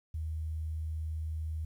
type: tone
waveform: sine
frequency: 78.9 Hz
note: D#2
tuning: 25 cents sharp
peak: -33 dBFS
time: 0.14-1.65 s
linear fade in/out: 5 ms
effects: 11-bit